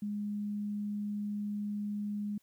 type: tone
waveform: sine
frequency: 206.7 Hz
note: G#3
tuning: 8 cents flat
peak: -33 dBFS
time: 0.02-2.38 s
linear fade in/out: 5 ms
effects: white hiss -72 dBFS RMS until 2.42 s